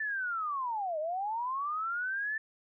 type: linear two-way sweep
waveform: sine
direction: down then up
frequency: 1776 to 598 to 1776 Hz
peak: -31 dBFS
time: 0-2.38 s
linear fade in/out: 5 ms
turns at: 0.99 s
effects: none